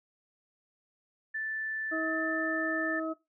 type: tone with pitch glide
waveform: sine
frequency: 1760 to 1772.2 Hz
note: A6 to A6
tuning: 0 to +12 cents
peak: -32 dBFS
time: 1.34-3 s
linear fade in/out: 10 ms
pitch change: +12 cents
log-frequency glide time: 1.98-2.1 s
type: harmonic tone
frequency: 320.1 Hz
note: D#4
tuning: 49 cents sharp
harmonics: 1 / 2 / 4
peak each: -33 / -36 / -39 dBFS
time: 1.91-3.14 s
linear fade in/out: 20 ms
effects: noise-tail reverb RT60 0.2 s tail -18 dB re dry